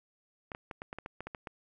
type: clicks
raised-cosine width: 0.5 ms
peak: -25 dBFS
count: 11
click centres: 0.518 / 0.549 / 0.712 / 0.819 / 0.929 / 0.986 / 1.061 / 1.206 / 1.27 / 1.348 / 1.472 s
effects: none